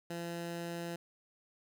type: tone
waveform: 15% pulse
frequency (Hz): 170.5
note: F3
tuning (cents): -41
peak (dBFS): -32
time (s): 0.1-0.96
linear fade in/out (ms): 5
effects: none